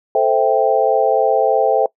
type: chord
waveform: sine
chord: A minor seventh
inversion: none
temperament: equal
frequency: 440 / 523.3 / 659.3 / 784 Hz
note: A4 / C5 / E5 / G5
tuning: 0 / 0 / 0 / 0 cents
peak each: -17 dBFS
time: 0.15-1.86 s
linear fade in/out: 2 ms
effects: noise-tail reverb RT60 0.1 s tail -22 dB re dry